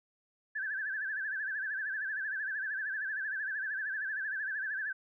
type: tone with vibrato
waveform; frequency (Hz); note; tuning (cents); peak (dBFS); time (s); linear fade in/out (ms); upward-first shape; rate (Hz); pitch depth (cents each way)
sine; 1639; G#6; -23; -33; 0.55-4.93; 10; sine; 13; 120
effects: none